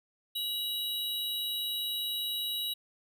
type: tone pair together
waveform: square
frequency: 2925 / 3865 Hz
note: F#7 / B7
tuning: -21 / -38 cents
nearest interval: perfect fourth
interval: 483 cents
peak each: -39 / -33 dBFS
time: 0.35-2.74 s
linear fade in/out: 10 ms
effects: none